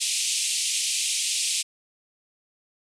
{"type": "band-pass noise", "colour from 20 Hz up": "white", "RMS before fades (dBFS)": -26, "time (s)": [0, 1.63], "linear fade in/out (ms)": 20, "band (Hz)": [2400, 9600], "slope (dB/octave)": 48, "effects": []}